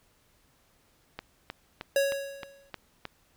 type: click train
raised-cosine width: 0.3 ms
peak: -20 dBFS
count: 7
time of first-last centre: 1.19-3.053 s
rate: 3.22 Hz
type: tone with exponential decay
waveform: square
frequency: 554.4 Hz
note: C#5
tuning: in tune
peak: -21 dBFS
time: 1.96-2.7 s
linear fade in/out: 2 ms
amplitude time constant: 160 ms
effects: pink hiss -66 dBFS RMS until 3.36 s